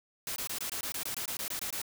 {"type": "noise bursts", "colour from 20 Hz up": "white", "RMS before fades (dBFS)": -36, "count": 14, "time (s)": [0.27, 1.817], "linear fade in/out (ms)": 2, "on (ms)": 91, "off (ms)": 21, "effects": []}